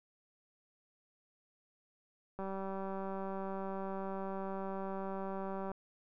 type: click train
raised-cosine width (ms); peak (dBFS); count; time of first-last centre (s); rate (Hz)
1; -28; 643; 2.39-5.716; 193
effects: none